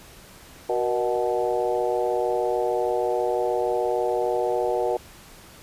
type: harmonic tone with a mistuned harmonic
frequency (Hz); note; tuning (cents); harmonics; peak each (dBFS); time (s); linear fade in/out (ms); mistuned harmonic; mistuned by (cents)
123.47; B2; 0; 3 / 4 / 5 / 6 / 7; -27 / -25 / -28 / -29 / -32; 0.69-4.97; 5; 4; -61
effects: pink hiss -47 dBFS RMS until 5.62 s + resampled to 32000 Hz